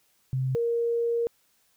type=tone pair in turn; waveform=sine; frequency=130.81 / 468 Hz; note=C3 / A#4; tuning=0 / +7 cents; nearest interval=octave + minor seventh; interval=2207 cents; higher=second; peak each=-24 / -23 dBFS; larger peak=second; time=0.33-0.55 / 0.55-1.27 s; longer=second; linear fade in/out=0 ms; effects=white hiss -67 dBFS RMS until 1.76 s